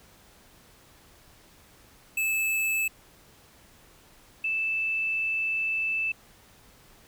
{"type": "tone pair in turn", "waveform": ["square", "sine"], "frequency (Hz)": [2616, 2637], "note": ["E7", "E7"], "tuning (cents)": [-14, 0], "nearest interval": "unison", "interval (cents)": 14, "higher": "second", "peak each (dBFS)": -25, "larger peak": "neither", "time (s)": [[2.17, 2.88], [4.44, 6.12]], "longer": "second", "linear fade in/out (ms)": 5, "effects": ["pink hiss -56 dBFS RMS until 7.07 s"]}